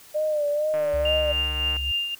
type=tone with vibrato; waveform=sine; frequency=600 Hz; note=D5; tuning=37 cents sharp; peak=-21 dBFS; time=0.14-1.33 s; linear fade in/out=20 ms; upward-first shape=sine; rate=2.2 Hz; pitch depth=56 cents each way
type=click train; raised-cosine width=0.5 ms; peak=-23 dBFS; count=157; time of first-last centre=0.74-1.766 s; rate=152 Hz
type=tone; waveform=sine; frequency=69 Hz; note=C#2; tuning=7 cents flat; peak=-28 dBFS; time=0.93-1.92 s; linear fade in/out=10 ms
type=tone with tremolo; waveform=sine; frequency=2800 Hz; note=F7; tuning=4 cents sharp; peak=-21 dBFS; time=1.05-2.15 s; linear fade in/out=5 ms; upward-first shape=triangle; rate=3.6 Hz; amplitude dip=60%
effects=white hiss -49 dBFS RMS until 2.19 s